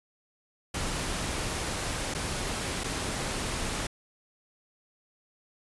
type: noise with dropouts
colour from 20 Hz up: pink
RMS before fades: -32 dBFS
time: 0.74-3.87 s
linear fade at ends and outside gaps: 5 ms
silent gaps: 2.14-2.147 / 2.837-2.841 s
effects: resampled to 24000 Hz